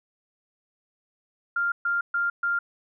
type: tone bursts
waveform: sine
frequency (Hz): 1396.9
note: F6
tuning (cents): 0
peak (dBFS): -22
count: 4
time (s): 1.56-2.59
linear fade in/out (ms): 5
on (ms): 160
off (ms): 130
effects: none